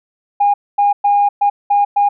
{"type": "tone bursts at uneven times", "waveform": "sine", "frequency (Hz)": 814, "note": "G#5", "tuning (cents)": -35, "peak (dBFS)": -8, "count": 6, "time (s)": [[0.4, 0.54], [0.78, 0.93], [1.04, 1.29], [1.41, 1.5], [1.7, 1.85], [1.96, 2.09]], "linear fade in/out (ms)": 10, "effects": ["tanh soft clip ceiling -5 dBFS"]}